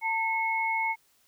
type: tone pair together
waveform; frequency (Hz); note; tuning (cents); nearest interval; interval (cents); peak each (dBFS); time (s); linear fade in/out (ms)
sine; 898 / 2183; A5 / C#7; +35 / -27; octave + minor third; 1538; -28 / -28; 0.01-0.96; 50
effects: white hiss -66 dBFS RMS until 1.27 s